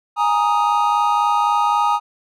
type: chord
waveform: triangle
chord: Ab suspended second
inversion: none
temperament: just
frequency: 830.6 / 934.4 / 1245.9 Hz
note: Ab5 / Bb5 / Eb6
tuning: 0 / +4 / +2 cents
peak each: -17 dBFS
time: 0.16-2 s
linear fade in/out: 50 ms
effects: none